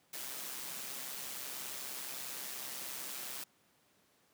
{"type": "noise with amplitude modulation", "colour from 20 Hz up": "white", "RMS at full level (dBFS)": -41, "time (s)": [0.13, 3.44], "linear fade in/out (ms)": 5, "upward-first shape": "sine", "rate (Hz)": 131, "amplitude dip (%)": 45, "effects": ["pink hiss -70 dBFS RMS until 4.33 s", "high-pass 150 Hz 12 dB/octave"]}